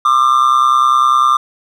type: tone with amplitude modulation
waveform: triangle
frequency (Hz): 1195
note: D6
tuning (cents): +30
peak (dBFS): -3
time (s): 0.05-1.37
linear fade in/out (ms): 5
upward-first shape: sine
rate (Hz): 130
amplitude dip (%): 75
effects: none